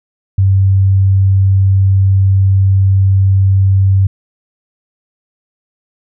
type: tone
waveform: sine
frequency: 96.6 Hz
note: G2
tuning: 25 cents flat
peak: -6 dBFS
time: 0.38-4.07 s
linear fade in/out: 5 ms
effects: none